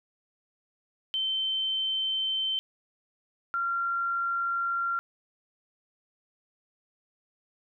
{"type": "tone pair in turn", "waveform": "sine", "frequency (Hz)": [3094, 1378.2], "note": ["G7", "F6"], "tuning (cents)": [-23, -23], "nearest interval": "octave + major second", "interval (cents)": 1400, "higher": "first", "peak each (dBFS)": [-26, -26], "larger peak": "neither", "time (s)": [[1.14, 2.59], [3.54, 4.99]], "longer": "neither", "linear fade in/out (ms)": 0, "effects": []}